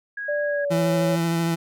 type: tone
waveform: sine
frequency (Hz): 1650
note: G#6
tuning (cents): -12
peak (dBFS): -28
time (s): 0.17-0.65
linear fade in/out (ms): 5
type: tone with pitch glide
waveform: sine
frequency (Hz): 587.3 to 555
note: D5 to C#5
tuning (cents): 0 to +2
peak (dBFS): -22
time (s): 0.28-1.16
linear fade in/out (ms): 10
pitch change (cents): -98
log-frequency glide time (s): 0.43-0.94
type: tone with vibrato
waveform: 30% pulse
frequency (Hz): 167.1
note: E3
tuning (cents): +24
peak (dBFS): -18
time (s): 0.7-1.56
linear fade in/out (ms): 20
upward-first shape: triangle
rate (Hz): 13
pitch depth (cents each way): 20
effects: none